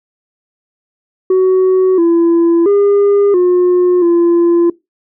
sine tone with pitch steps, 373.9 / 337.3 / 404.3 / 358.8 / 342.4 Hz, F#4 / E4 / G#4 / F4 / F4, +18 / +40 / -46 / +47 / -34 cents, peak -4 dBFS, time 1.3-4.7 s, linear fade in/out 5 ms, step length 680 ms, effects noise-tail reverb RT60 0.2 s tail -22 dB re dry + tanh soft clip ceiling -6 dBFS

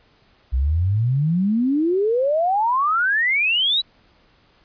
sine exponential sweep, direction up, 60.5 to 4001 Hz, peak -16 dBFS, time 0.52-3.82 s, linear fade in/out 20 ms, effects pink hiss -57 dBFS RMS until 4.64 s + resampled to 11025 Hz

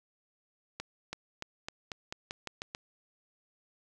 accelerating click train, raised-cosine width 0.2 ms, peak -20 dBFS, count 10, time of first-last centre 0.8-2.749 s, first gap 330 ms, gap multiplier 0.89, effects none

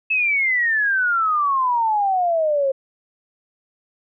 sine exponential sweep, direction down, 2625 to 529 Hz, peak -16 dBFS, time 0.1-2.72 s, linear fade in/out 10 ms, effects none

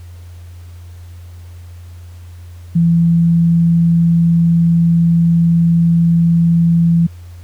sine tone, 168 Hz, E3, 33 cents sharp, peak -8 dBFS, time 2.75-7.07 s, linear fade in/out 10 ms, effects added 87 Hz sine -31 dBFS peak until 7.43 s + pink hiss -49 dBFS RMS until 7.43 s

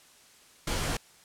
pink noise with comb filter, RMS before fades -30 dBFS, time 0.67-0.97 s, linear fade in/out 5 ms, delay 16 ms, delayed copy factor -1, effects white hiss -57 dBFS RMS until 1.24 s + low-pass 10000 Hz 12 dB/octave

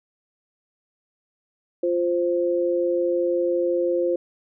sine tone pair together, 349 / 523.3 Hz, F4 / C5, -1 / 0 cents, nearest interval perfect fifth, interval 701 cents, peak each -22 dBFS, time 1.83-4.16 s, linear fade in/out 5 ms, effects none

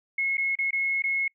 sine tone with dropouts, 2174 Hz, C#7, 34 cents flat, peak -23 dBFS, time 0.18-1.28 s, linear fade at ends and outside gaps 5 ms, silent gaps 0.371-0.379 / 0.554-0.587 / 0.708-0.729 / 1.022-1.038 s, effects noise-tail reverb RT60 0.1 s tail -25 dB re dry

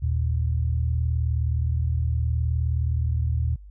sine tone pair together, 78 / 117.27 Hz, D#2 / A#2, +5 / +11 cents, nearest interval perfect fifth, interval 706 cents, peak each -22 / -26 dBFS, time 0.02-3.56 s, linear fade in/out 10 ms, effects added 50 Hz sine -41 dBFS peak until 3.7 s

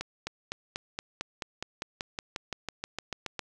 accelerating click train, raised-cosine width 0.2 ms, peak -16 dBFS, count 19, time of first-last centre 0.01-3.393 s, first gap 260 ms, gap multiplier 0.96, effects none

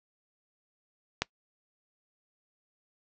click, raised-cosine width 0.2 ms, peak -9 dBFS, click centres 1.22 s, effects noise-tail reverb RT60 0.1 s tail -23 dB re dry + low-pass 7000 Hz 12 dB/octave

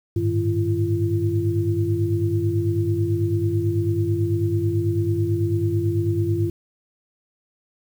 sine tone cluster, 100.2 / 109.3 / 153.5 / 340.9 Hz, G2 / A2 / D#3 / F4, +38 / -11 / -23 / -42 cents, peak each -22 / -25 / -31 / -23 dBFS, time 0.16-6.5 s, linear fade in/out 5 ms, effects 8-bit

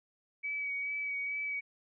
sine tone with vibrato, 2274 Hz, C#7, 44 cents sharp, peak -33 dBFS, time 0.43-1.61 s, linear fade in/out 20 ms, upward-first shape sine, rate 2.3 Hz, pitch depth 20 cents each way, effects none

